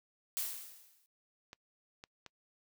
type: noise with exponential decay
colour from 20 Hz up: blue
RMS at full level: -34 dBFS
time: 0.37-1.06 s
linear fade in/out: 0 ms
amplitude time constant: 150 ms
type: clicks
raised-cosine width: 0.2 ms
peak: -31 dBFS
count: 3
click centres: 1.531 / 2.039 / 2.263 s
effects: noise-tail reverb RT60 0.1 s tail -26 dB re dry